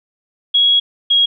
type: tone pair in turn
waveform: sine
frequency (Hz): 3322 / 3293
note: G#7 / G#7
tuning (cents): 0 / -15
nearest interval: unison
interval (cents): 15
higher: first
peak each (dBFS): -9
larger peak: neither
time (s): 0.54-0.8 / 1.1-1.26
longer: first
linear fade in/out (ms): 10
effects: none